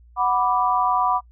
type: chord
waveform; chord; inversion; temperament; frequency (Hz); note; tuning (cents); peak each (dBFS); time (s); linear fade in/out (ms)
sine; B minor; second; equal; 740 / 987.8 / 1174.7; F#5 / B5 / D6; 0 / 0 / 0; -22 / -21 / -22; 0.16-1.21; 50
effects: noise-tail reverb RT60 0.1 s tail -24 dB re dry + added 59 Hz sine -47 dBFS peak until 1.31 s